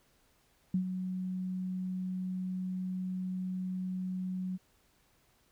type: tone with ADSR envelope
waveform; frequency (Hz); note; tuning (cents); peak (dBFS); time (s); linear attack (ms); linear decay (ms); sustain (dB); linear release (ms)
sine; 184.8; F#3; -2; -25; 0.74-4.58; 4; 93; -8; 29
effects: pink hiss -69 dBFS RMS until 5.51 s